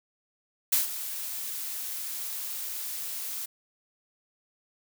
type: noise with ADSR envelope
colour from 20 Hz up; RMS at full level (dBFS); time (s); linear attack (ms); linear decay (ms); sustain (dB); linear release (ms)
blue; -22; 0.72-3.46; 9; 140; -13; 10
effects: none